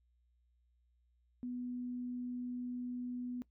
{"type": "tone", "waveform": "sine", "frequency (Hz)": 246.9, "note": "B3", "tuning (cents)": 0, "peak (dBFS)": -38, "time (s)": [1.43, 3.42], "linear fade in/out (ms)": 0, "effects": ["noise-tail reverb RT60 0.1 s tail -19 dB re dry", "added 60 Hz sine -70 dBFS peak until 3.5 s"]}